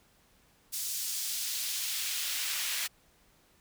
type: noise with high-pass filter sweep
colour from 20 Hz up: pink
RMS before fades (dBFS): -34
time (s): 0.72-2.88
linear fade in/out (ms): 20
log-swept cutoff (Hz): 6000 to 2100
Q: 0.92
effects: pink hiss -65 dBFS RMS until 3.6 s